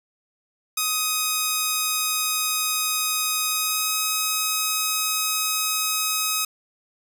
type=tone with pitch glide; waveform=5% pulse; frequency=1256 to 1267.7 Hz; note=D#6 to D#6; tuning=+16 to +32 cents; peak=-10 dBFS; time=0.77-6.45 s; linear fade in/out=5 ms; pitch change=+16 cents; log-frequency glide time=3.46-3.94 s; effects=none